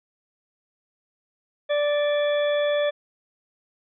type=harmonic tone with a mistuned harmonic; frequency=586 Hz; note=D5; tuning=4 cents flat; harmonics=1 / 2 / 3 / 4 / 6; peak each=-20 / -36 / -32 / -38 / -34 dBFS; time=1.69-2.91 s; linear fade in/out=20 ms; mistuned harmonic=6; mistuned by=-40 cents; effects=none